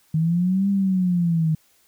sine linear two-way sweep, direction up then down, 155.56 to 200.1 to 155.56 Hz, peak -17 dBFS, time 0.14-1.55 s, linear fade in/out 5 ms, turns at 0.69 s, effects white hiss -60 dBFS RMS until 1.87 s

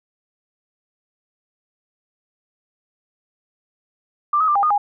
sine tone with pitch steps, 1183 / 1271 / 1187 / 804 / 1227 / 819 Hz, D6 / D#6 / D6 / G5 / D#6 / G#5, +12 / +36 / +18 / +44 / -25 / -24 cents, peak -14 dBFS, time 4.33-4.78 s, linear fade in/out 5 ms, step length 75 ms, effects none

